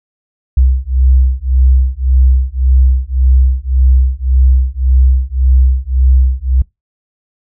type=beating tone pair; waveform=sine; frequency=63.6 / 65.4 Hz; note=C2 / C2; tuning=-48 / 0 cents; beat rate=1.8 Hz; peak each=-10 dBFS; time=0.57-6.62 s; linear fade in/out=5 ms; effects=noise-tail reverb RT60 0.2 s tail -24 dB re dry